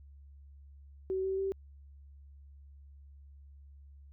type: tone with pitch steps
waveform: sine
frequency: 378.5 / 383.1 / 387.8 Hz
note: F#4 / G4 / G4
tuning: +39 / -40 / -19 cents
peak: -30 dBFS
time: 1.1-1.52 s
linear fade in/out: 0 ms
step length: 140 ms
effects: added 70 Hz sine -51 dBFS peak until 4.12 s